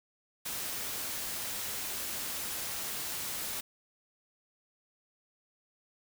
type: noise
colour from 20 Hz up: white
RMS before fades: -37 dBFS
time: 0.45-3.61 s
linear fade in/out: 10 ms
effects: none